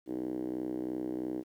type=tone with band-pass filter; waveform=5% pulse; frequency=63 Hz; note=B1; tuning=35 cents sharp; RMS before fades=-36 dBFS; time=0.06-1.44 s; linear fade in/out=50 ms; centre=320 Hz; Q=5.1; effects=11-bit